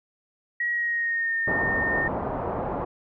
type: tone with pitch glide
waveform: sine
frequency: 1906 to 1826.2 Hz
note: A#6 to A#6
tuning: +38 to -36 cents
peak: -23 dBFS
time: 0.6-2.08 s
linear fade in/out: 5 ms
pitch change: -74 cents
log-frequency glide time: 0.71-1.35 s
type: low-pass noise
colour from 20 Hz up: white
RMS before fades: -29 dBFS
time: 1.47-2.85 s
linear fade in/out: 10 ms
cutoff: 960 Hz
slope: 24 dB/octave
effects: none